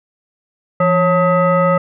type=tone with frequency modulation; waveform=sine; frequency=548 Hz; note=C#5; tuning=20 cents flat; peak=-10 dBFS; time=0.8-1.78 s; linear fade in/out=5 ms; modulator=718 Hz; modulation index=1.2; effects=none